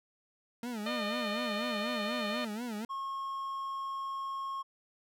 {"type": "tone with vibrato", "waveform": "40% pulse", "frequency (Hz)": 226.4, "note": "A3", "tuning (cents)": 50, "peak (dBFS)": -35, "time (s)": [0.63, 2.85], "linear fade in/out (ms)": 2, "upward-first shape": "sine", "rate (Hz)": 4.1, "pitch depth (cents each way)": 160}
{"type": "harmonic tone", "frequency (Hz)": 607, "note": "D#5", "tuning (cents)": -43, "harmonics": [1, 2, 3, 4, 5, 6, 7], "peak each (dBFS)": [-37, -40, -42, -43, -44, -45, -45], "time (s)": [0.86, 2.45], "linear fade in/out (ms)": 5}
{"type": "tone", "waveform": "triangle", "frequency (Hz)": 1085, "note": "C#6", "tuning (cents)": -37, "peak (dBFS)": -33, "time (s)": [2.89, 4.63], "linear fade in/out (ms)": 20}
{"effects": []}